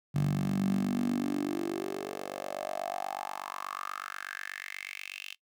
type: tone with high-pass filter sweep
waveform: 10% pulse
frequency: 48.22 Hz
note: G1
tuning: 28 cents flat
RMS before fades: -34 dBFS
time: 0.14-5.35 s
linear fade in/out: 20 ms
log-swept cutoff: 140 to 2900 Hz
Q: 5.9
effects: noise-tail reverb RT60 0.1 s tail -20 dB re dry